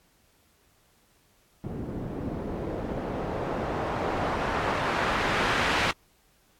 white noise with low-pass filter sweep, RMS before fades -29 dBFS, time 1.64-5.91 s, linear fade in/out 0 ms, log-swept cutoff 260 to 2300 Hz, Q 0.9, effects pink hiss -64 dBFS RMS until 6.59 s + AAC 64 kbps

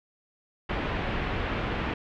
pink low-pass noise, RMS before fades -30 dBFS, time 0.69-1.94 s, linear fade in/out 5 ms, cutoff 2900 Hz, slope 24 dB/octave, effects none

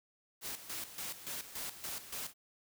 white noise with tremolo, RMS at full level -41 dBFS, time 0.41-2.34 s, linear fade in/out 50 ms, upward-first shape square, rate 3.5 Hz, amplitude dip 70%, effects none

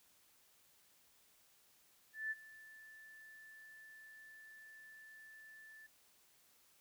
sine tone with ADSR envelope, 1756 Hz, A6, 4 cents flat, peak -36 dBFS, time 2.13-5.87 s, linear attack 180 ms, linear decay 31 ms, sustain -19 dB, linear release 12 ms, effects white hiss -70 dBFS RMS until 6.8 s

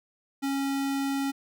square tone, 275.1 Hz, C#4, 13 cents flat, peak -27 dBFS, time 0.42-1.32 s, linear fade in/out 20 ms, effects none

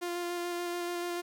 sawtooth tone with vibrato, 349.2 Hz, F4, in tune, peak -29 dBFS, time 0.01-1.22 s, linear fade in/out 20 ms, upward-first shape square, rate 6.9 Hz, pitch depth 10 cents each way, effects 11-bit

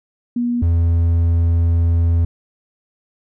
sine / triangle tone pair in turn, 240.5 / 84.2 Hz, B3 / E2, -46 / +37 cents, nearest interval octave + tritone, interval 1817 cents, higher first, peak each -16 / -10 dBFS, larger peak second, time 0.36-0.62 / 0.62-2.25 s, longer second, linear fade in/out 5 ms, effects none

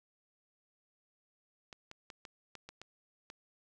clicks, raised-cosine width 0.2 ms, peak -30 dBFS, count 8, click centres 1.728 / 1.914 / 2.102 / 2.252 / 2.553 / 2.69 / 2.816 / 3.301 s, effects none

